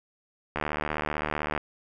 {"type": "click train", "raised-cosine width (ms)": 0.5, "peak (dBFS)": -13, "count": 78, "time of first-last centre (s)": [0.56, 1.577], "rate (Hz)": 75.7, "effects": []}